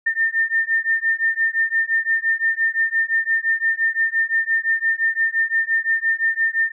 sine beating tone pair, 1805 / 1810.8 Hz, A6 / A6, +44 / +49 cents, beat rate 5.8 Hz, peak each -20 / -20 dBFS, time 0.06-6.72 s, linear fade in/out 10 ms, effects none

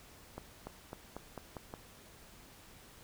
accelerating click train, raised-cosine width 1 ms, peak -28 dBFS, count 7, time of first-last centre 0.38-1.739 s, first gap 290 ms, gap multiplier 0.9, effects pink hiss -57 dBFS RMS until 3.03 s

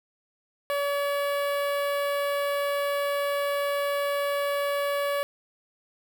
sawtooth tone with notch filter, 569 Hz, C#5, 45 cents sharp, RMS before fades -27 dBFS, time 0.7-5.23 s, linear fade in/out 0 ms, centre 6300 Hz, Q 0.68, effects none

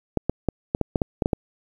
clicks, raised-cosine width 2 ms, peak -7 dBFS, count 10, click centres 0.173 / 0.296 / 0.487 / 0.749 / 0.813 / 0.958 / 1.018 / 1.222 / 1.259 / 1.332 s, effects 8-bit

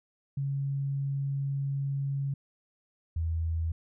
sine tone pair in turn, 138.6 / 81.79 Hz, C#3 / E2, 0 / -13 cents, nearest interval major sixth, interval 913 cents, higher first, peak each -28 / -27 dBFS, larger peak second, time 0.37-2.34 / 3.16-3.72 s, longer first, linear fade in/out 5 ms, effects none

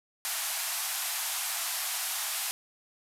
white band-pass noise, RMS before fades -33 dBFS, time 0.25-2.51 s, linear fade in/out 0 ms, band 650 to 14000 Hz, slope 96 dB/octave, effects none

